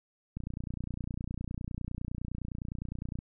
click train, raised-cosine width 5 ms, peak -24 dBFS, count 85, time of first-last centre 0.37-3.189 s, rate 29.8 Hz, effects none

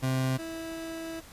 30% pulse tone pair in turn, 130.81 / 327.2 Hz, C3 / E4, 0 / -13 cents, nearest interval octave + major third, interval 1587 cents, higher second, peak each -23 / -33 dBFS, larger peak first, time 0.02-0.38 / 0.38-1.21 s, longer second, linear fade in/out 20 ms, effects pink hiss -50 dBFS RMS until 1.32 s + resampled to 32000 Hz

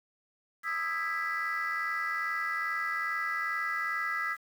sine chord, E major seventh, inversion third, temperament just, 1236.1 / 1318.5 / 1648.1 / 1977.8 Hz, D#6 / E6 / G#6 / B6, -12 / 0 / -14 / +2 cents, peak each -37 / -34 / -35 / -32 dBFS, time 0.63-4.37 s, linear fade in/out 50 ms, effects tanh soft clip ceiling -24 dBFS + 9-bit

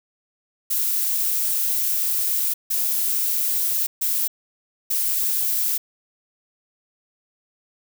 violet noise bursts at uneven times, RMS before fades -22 dBFS, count 4, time 0.7-2.54 / 2.7-3.87 / 4.01-4.28 / 4.9-5.78 s, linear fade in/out 10 ms, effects none

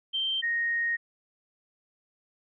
sine tone pair in turn, 3136 / 1864.7 Hz, G7 / A#6, 0 / 0 cents, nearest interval major sixth, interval 900 cents, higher first, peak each -26 / -25 dBFS, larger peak second, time 0.13-0.42 / 0.42-0.97 s, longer second, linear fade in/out 20 ms, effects none

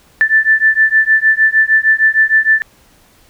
sine beating tone pair, 1760 / 1766.5 Hz, A6 / A6, 0 / +6 cents, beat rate 6.5 Hz, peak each -11 dBFS, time 0.21-2.62 s, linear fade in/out 0 ms, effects pink hiss -49 dBFS RMS until 3.29 s

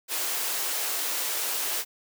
white high-pass noise, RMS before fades -29 dBFS, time 0.08-1.85 s, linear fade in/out 50 ms, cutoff 330 Hz, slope 24 dB/octave, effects none

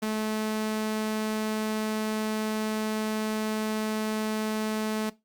sawtooth tone, 216.5 Hz, A3, 28 cents flat, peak -23 dBFS, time 0.02-5.1 s, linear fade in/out 10 ms, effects noise-tail reverb RT60 0.2 s tail -18 dB re dry + Opus 48 kbps

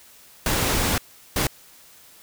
pink noise bursts at uneven times, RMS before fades -22 dBFS, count 2, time 0.46-0.98 / 1.36-1.47 s, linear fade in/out 2 ms, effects white hiss -50 dBFS RMS until 2.22 s

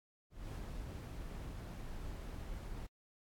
brown noise with ADSR envelope, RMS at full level -42 dBFS, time 0.3-2.87 s, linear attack 230 ms, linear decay 95 ms, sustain -3 dB, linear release 10 ms, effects AAC 64 kbps

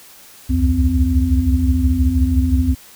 sine tone cluster, 65.2 / 71 / 84.2 / 257.1 Hz, C2 / C#2 / E2 / C4, -5 / +42 / +37 / -30 cents, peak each -18 dBFS, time 0.49-2.75 s, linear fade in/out 20 ms, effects white hiss -43 dBFS RMS until 2.95 s

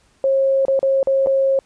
sine tone with dropouts, 540 Hz, C#5, 45 cents flat, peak -13 dBFS, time 0.24-1.59 s, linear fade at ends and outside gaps 1 ms, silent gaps 0.652-0.682 / 0.792-0.829 / 1.03-1.072 / 1.262-1.27 s, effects pink hiss -58 dBFS RMS until 1.65 s + resampled to 22050 Hz

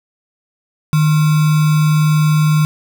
sine tone with sample-and-hold, 153.6 Hz, D#3, 22 cents flat, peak -9 dBFS, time 0.93-2.65 s, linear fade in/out 0 ms, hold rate 1225 Hz, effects none

